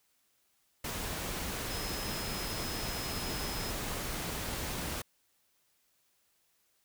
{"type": "tone in noise", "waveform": "sine", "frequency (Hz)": 5120, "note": "D#8", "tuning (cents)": 49, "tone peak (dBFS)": -43, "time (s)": [1.7, 3.71], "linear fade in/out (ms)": 5, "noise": "pink", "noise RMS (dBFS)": -37, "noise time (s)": [0.84, 5.02], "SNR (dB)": -9, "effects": ["white hiss -73 dBFS RMS until 6.84 s"]}